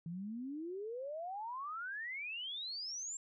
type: exponential sweep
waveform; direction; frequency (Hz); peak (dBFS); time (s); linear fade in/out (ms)
sine; up; 161.2 to 7530; -40; 0.06-3.17; 2
effects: none